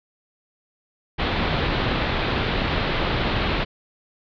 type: low-pass noise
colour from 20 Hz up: pink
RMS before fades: -23 dBFS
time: 1.18-3.65 s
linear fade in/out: 20 ms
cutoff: 4100 Hz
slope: 48 dB/octave
effects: none